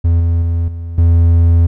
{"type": "tone with level steps", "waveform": "triangle", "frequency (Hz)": 84.3, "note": "E2", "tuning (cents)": 39, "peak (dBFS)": [-6, -8, -10, -19, -4], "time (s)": [0.04, 1.67], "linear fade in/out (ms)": 10, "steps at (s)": [0.2, 0.42, 0.68, 0.98], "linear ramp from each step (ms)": 2, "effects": []}